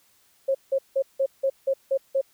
sine tone bursts, 540 Hz, C#5, 45 cents flat, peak -19 dBFS, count 8, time 0.48-2.214 s, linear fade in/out 10 ms, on 68 ms, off 170 ms, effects white hiss -62 dBFS RMS until 2.33 s

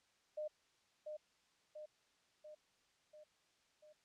sine tone with echo, 608 Hz, D#5, 40 cents flat, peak -40 dBFS, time 0.37-0.48 s, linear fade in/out 10 ms, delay 690 ms, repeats 5, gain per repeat -4 dB, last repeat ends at 3.93 s, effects white hiss -75 dBFS RMS until 4.04 s + low-pass 6000 Hz 12 dB/octave

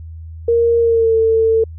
sine tone with pitch glide, 466.2 to 447.7 Hz, A#4 to A4, 0 to +30 cents, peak -10 dBFS, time 0.48-1.64 s, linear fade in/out 5 ms, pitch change -70 cents, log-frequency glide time 0.79-1.15 s, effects added 81 Hz sine -29 dBFS peak until 1.78 s

